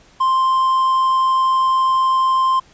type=tone; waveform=triangle; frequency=1048 Hz; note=C6; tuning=2 cents sharp; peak=-11 dBFS; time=0.2-2.6 s; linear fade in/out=10 ms; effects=pink hiss -50 dBFS RMS until 2.73 s + resampled to 16000 Hz